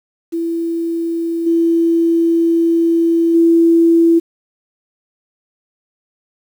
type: tone with level steps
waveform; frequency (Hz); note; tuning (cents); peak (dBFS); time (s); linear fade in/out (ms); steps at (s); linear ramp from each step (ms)
sine; 333.6; E4; +21; -16 / -10 / -7; 0.32-4.2; 20; 1.46 / 3.34; 10
effects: 7-bit